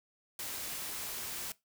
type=noise; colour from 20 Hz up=white; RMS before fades=-40 dBFS; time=0.39-1.52 s; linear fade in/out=2 ms; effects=noise-tail reverb RT60 0.2 s tail -20 dB re dry